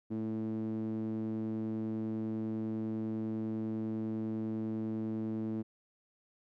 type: tone with band-pass filter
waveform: sawtooth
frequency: 110 Hz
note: A2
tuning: in tune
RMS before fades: -36 dBFS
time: 0.1-5.63 s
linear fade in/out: 20 ms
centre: 270 Hz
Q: 6.8
effects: none